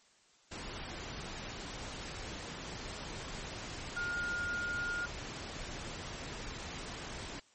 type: tone in noise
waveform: sine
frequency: 1420 Hz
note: F6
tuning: 28 cents sharp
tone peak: -34 dBFS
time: 3.96-5.06 s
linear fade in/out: 10 ms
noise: pink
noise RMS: -43 dBFS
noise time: 0.51-7.4 s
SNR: +6 dB
effects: white hiss -66 dBFS RMS until 7.54 s + MP3 32 kbps